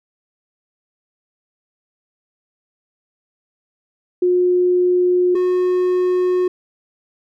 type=tone pair in turn; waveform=sine / triangle; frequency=359.6 / 363.4 Hz; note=F#4 / F#4; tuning=-49 / -31 cents; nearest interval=unison; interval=18 cents; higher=second; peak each=-12 dBFS; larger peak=neither; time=4.22-5.35 / 5.35-6.48 s; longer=neither; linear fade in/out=5 ms; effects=none